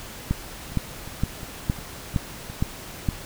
two click trains, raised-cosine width 5 ms, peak -9 / -24 dBFS, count 7 / 6, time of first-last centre 0.31-3.088 / 0.72-2.499 s, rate 2.16 / 2.81 Hz, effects pink hiss -39 dBFS RMS until 3.25 s

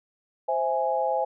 sine chord, C augmented, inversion none, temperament equal, 523.3 / 659.3 / 830.6 Hz, C5 / E5 / G#5, 0 / 0 / 0 cents, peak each -27 / -28 / -26 dBFS, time 0.48-1.25 s, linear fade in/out 10 ms, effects none

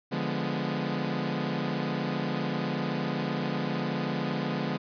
sawtooth chord, D diminished seventh, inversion none, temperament equal with one note detuned, 146.83 / 174.61 / 207.7 / 248.4 Hz, D3 / F3 / Ab3 / Cb4, 0 / 0 / 0 / +10 cents, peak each -30 dBFS, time 0.11-4.78 s, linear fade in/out 20 ms, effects resampled to 11025 Hz

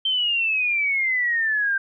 sine exponential sweep, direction down, 3136 to 1568 Hz, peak -19 dBFS, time 0.05-1.78 s, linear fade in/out 5 ms, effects none

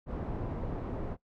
pink low-pass noise, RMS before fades -36 dBFS, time 0.06-1.17 s, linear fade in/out 50 ms, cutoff 680 Hz, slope 12 dB/octave, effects noise-tail reverb RT60 0.1 s tail -18 dB re dry

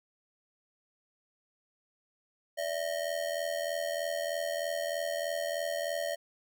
square ring-modulated tone, 622.3 Hz, D#5, in tune, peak -29 dBFS, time 2.57-6.16 s, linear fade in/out 20 ms, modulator 41.6 Hz, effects none

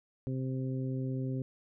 harmonic tone, 130.81 Hz, C3, in tune, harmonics 1 / 2 / 3 / 4, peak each -33 / -37 / -43 / -47 dBFS, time 0.27-1.42 s, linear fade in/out 0 ms, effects none

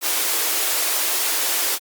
white high-pass noise, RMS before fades -21 dBFS, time 0.01-1.79 s, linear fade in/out 50 ms, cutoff 290 Hz, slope 96 dB/octave, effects Opus 48 kbps

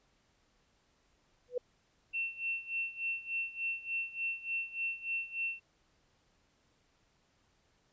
sine tone with exponential growth, 493.9 Hz, B4, in tune, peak -27 dBFS, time 1.48-1.58 s, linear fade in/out 5 ms, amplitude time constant 20 ms
sine tone with tremolo, 2700 Hz, E7, 41 cents sharp, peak -31 dBFS, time 2.13-5.6 s, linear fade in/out 20 ms, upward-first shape sine, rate 3.4 Hz, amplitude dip 85%
effects pink hiss -72 dBFS RMS until 7.92 s + resampled to 16000 Hz

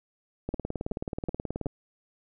two click trains, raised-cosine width 2 ms, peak -19 / -18 dBFS, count 4 / 23, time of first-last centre 0.54-1.659 / 0.49-1.666 s, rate 2.68 / 18.7 Hz, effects none

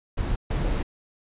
brown noise bursts at uneven times, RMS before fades -25 dBFS, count 2, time 0.17-0.36 / 0.5-0.83 s, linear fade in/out 10 ms, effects resampled to 8000 Hz

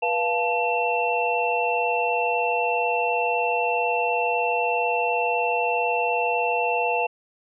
sine tone cluster, 486.5 / 695 / 873 / 2696 Hz, B4 / F5 / A5 / E7, -26 / -9 / -14 / +38 cents, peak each -26 dBFS, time 0.02-7.07 s, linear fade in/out 10 ms, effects none

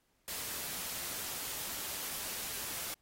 white noise, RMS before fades -40 dBFS, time 0.28-2.94 s, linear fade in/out 0 ms, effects pink hiss -75 dBFS RMS until 3.01 s + AAC 48 kbps

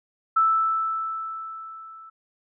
sine tone with level ramp, 1318.5 Hz, E6, in tune, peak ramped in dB -15 to -42 dBFS, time 0.36-2.1 s, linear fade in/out 10 ms, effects none

